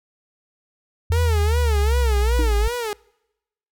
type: linear sweep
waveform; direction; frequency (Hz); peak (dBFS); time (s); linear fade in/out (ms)
sine; down; 84 to 53.4; -16; 1.1-2.68; 5
type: tone with vibrato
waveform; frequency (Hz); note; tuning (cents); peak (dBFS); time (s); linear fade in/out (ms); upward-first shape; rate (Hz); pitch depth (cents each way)
sawtooth; 447; A4; +27; -20; 1.12-2.93; 0; sine; 2.6; 160
type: tone with exponential decay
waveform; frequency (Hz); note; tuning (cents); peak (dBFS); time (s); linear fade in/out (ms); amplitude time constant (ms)
triangle; 310; D#4; -6; -19; 2.39-2.59; 0; 42
effects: noise-tail reverb RT60 0.9 s tail -26 dB re dry